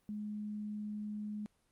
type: tone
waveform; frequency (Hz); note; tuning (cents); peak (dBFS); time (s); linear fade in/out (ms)
sine; 210; G#3; +19; -38; 0.09-1.46; 0
effects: pink hiss -75 dBFS RMS until 1.71 s + Opus 32 kbps